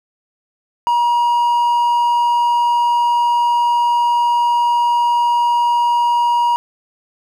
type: tone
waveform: triangle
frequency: 954 Hz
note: A#5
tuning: 40 cents sharp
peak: -10 dBFS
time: 0.87-6.56 s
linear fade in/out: 0 ms
effects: none

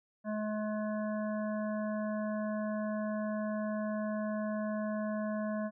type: harmonic tone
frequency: 213.1 Hz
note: G#3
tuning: 45 cents sharp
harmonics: 1 / 3 / 5 / 7 / 8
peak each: -34 / -37 / -45 / -49 / -50 dBFS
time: 0.24-5.71 s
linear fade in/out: 50 ms
effects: none

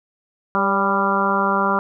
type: harmonic tone with a mistuned harmonic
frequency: 197.5 Hz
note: G3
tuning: 13 cents sharp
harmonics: 1 / 2 / 3 / 4 / 5 / 6 / 7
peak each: -24 / -26 / -26 / -26 / -22 / -22 / -23 dBFS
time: 0.55-1.79 s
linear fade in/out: 0 ms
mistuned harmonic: 3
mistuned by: -35 cents
effects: none

